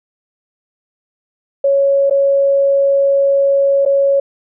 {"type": "tone with dropouts", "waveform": "sine", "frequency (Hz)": 554.4, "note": "C#5", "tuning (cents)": 0, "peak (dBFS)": -9, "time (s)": [1.64, 4.2], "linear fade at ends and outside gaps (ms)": 5, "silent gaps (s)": [[2.098, 2.108], [3.852, 3.86]], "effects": []}